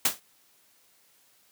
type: noise with exponential decay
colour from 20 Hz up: white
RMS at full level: -18 dBFS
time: 0.05-0.2 s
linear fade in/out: 5 ms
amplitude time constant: 31 ms
effects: white hiss -63 dBFS RMS until 1.51 s + high-pass 100 Hz 12 dB/octave